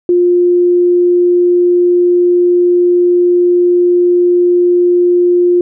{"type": "tone", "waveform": "sine", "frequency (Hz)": 353.3, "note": "F4", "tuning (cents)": 20, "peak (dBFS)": -6, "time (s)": [0.09, 5.61], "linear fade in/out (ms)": 2, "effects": []}